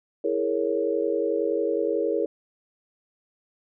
sine chord, A# half-diminished seventh, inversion second, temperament equal, 329.6 / 415.3 / 466.2 / 554.4 Hz, E4 / G#4 / A#4 / C#5, 0 / 0 / 0 / 0 cents, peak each -29 / -27 / -26 / -29 dBFS, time 0.24-2.26 s, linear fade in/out 5 ms, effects none

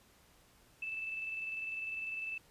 sine tone with tremolo, 2637 Hz, E7, in tune, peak -36 dBFS, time 0.82-2.38 s, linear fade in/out 5 ms, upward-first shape square, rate 20 Hz, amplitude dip 30%, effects pink hiss -65 dBFS RMS until 2.5 s + resampled to 32000 Hz

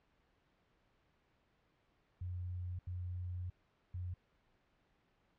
sine tone bursts at uneven times, 89.6 Hz, F2, 45 cents sharp, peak -39 dBFS, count 3, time 2.21-2.79 / 2.87-3.5 / 3.94-4.14 s, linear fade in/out 5 ms, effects pink hiss -75 dBFS RMS until 5.38 s + low-pass 3000 Hz 12 dB/octave

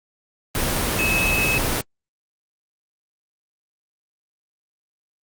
sine tone in noise, 2580 Hz, E7, 38 cents flat, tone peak -19 dBFS, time 0.99-1.58 s, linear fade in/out 0 ms, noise pink, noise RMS -22 dBFS, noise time 0.55-1.81 s, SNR 0 dB, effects Opus 24 kbps

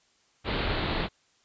pink low-pass noise, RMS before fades -29 dBFS, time 0.44-1.09 s, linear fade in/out 50 ms, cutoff 4400 Hz, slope 96 dB/octave, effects white hiss -66 dBFS RMS until 1.44 s + resampled to 16000 Hz

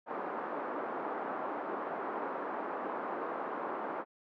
white band-pass noise, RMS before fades -38 dBFS, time 0.06-4.05 s, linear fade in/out 50 ms, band 250 to 1200 Hz, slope 24 dB/octave, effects none

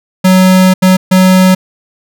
square tone bursts at uneven times, 186 Hz, F#3, 9 cents sharp, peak -4 dBFS, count 3, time 0.24-0.74 / 0.82-0.97 / 1.11-1.55 s, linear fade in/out 10 ms, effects none

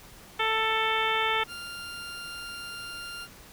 harmonic tone, 442.2 Hz, A4, 9 cents sharp, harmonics 1 / 2 / 3 / 4 / 5 / 6 / 7 / 8, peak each -33 / -30 / -30 / -33 / -31 / -35 / -34 / -35 dBFS, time 0.39-1.44 s, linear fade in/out 10 ms
20% pulse tone, 1396 Hz, F6, 1 cent flat, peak -32 dBFS, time 1.47-3.28 s, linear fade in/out 50 ms
effects pink hiss -50 dBFS RMS until 3.52 s

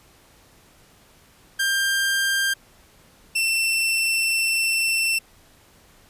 sawtooth tone pair in turn, 1591 / 2688 Hz, G6 / E7, +25 / +33 cents, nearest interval major sixth, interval 908 cents, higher second, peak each -16 dBFS, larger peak neither, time 1.59-2.54 / 3.35-5.19 s, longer second, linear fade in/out 10 ms, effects pink hiss -54 dBFS RMS until 6.09 s + resampled to 32000 Hz

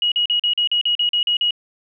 sine tone bursts, 2900 Hz, F#7, 35 cents flat, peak -15 dBFS, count 11, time 0.02-1.508 s, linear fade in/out 2 ms, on 98 ms, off 41 ms, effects none

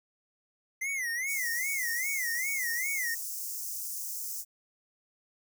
square tone with vibrato, 2027 Hz, B6, 45 cents sharp, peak -31 dBFS, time 0.81-3.15 s, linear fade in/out 10 ms, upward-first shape sine, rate 2.5 Hz, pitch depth 170 cents each way
white high-pass noise, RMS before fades -37 dBFS, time 1.26-4.45 s, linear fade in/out 50 ms, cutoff 5400 Hz, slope 48 dB/octave
effects none

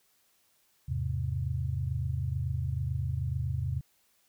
sine chord, E augmented, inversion none, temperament equal with one note detuned, 81.7 / 103.83 / 130.81 Hz, E2 / G#2 / B#2, -15 / 0 / 0 cents, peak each -33 / -35 / -32 dBFS, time 0.88-3.81 s, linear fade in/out 10 ms, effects white hiss -69 dBFS RMS until 4.28 s

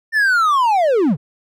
triangle linear sweep, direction down, 1810 to 117 Hz, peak -10 dBFS, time 0.12-1.17 s, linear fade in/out 50 ms, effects none

